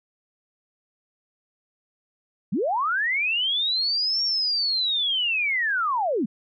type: linear two-way sweep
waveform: sine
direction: up then down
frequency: 146.83 to 5570 to 182.4 Hz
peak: -21 dBFS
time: 2.52-6.26 s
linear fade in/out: 10 ms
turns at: 4.23 s
effects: none